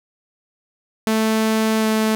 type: tone with pitch glide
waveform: sawtooth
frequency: 220 to 218.5 Hz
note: A3 to A3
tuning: 0 to -12 cents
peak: -12 dBFS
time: 1.07-2.15 s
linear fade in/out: 0 ms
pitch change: -12 cents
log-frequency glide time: 1.79-1.86 s
effects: none